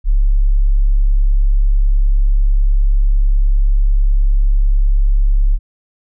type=tone; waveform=sine; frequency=34.65 Hz; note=C#1; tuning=in tune; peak=-8 dBFS; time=0.04-5.59 s; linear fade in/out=50 ms; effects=none